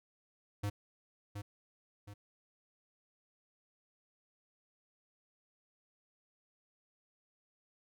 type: tone with echo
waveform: square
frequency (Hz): 102.3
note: G#2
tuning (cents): -26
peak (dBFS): -34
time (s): 0.63-0.7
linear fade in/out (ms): 10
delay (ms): 720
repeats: 2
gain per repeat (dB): -7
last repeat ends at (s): 2.14
effects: none